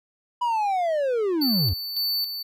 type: linear sweep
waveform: triangle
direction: down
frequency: 987.8 to 71.3 Hz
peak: -19 dBFS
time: 0.41-1.74 s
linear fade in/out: 10 ms
type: tone with tremolo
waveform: square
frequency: 4500 Hz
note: C#8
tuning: 25 cents sharp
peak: -23 dBFS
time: 1.41-2.43 s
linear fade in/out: 10 ms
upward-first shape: square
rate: 1.8 Hz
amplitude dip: 55%
effects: none